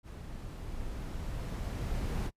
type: noise with level ramp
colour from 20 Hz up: brown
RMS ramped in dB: -44 to -32 dBFS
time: 0.03-2.31 s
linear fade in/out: 50 ms
effects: noise-tail reverb RT60 0.1 s tail -25 dB re dry + resampled to 32000 Hz